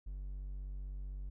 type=tone; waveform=triangle; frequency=47.9 Hz; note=G1; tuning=39 cents flat; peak=-38 dBFS; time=0.06-1.3 s; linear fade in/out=10 ms; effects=none